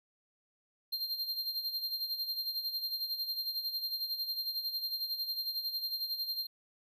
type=tone with tremolo; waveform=square; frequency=4186 Hz; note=C8; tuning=in tune; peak=-32 dBFS; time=0.92-6.47 s; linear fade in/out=10 ms; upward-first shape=sine; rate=11 Hz; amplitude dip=65%; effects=none